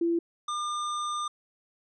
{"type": "tone pair in turn", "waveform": ["sine", "square"], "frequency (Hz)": [338, 1204.5], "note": ["E4", "D6"], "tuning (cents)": [43, 43], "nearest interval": "octave + minor seventh", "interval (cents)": 2200, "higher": "second", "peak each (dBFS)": [-23, -30], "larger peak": "first", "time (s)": [[0.01, 0.19], [0.48, 1.28]], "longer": "second", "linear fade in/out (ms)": 5, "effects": ["resampled to 22050 Hz"]}